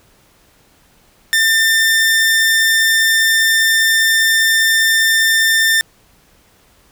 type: tone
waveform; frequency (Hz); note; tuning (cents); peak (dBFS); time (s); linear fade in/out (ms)
sawtooth; 1795; A6; +34; -7; 1.33-5.81; 0
effects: pink hiss -52 dBFS RMS until 6.91 s